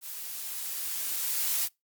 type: noise with level ramp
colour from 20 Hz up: blue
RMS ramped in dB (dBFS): -40 to -27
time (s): 0.01-1.69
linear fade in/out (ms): 50
effects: noise-tail reverb RT60 0.2 s tail -25 dB re dry + Opus 48 kbps